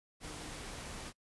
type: tone in noise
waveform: sine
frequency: 301.6 Hz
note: D4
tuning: 46 cents sharp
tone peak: -53 dBFS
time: 0.23-0.52 s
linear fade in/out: 50 ms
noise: pink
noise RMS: -45 dBFS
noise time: 0.2-1.13 s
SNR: -11 dB
effects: noise-tail reverb RT60 0.1 s tail -25 dB re dry + resampled to 24000 Hz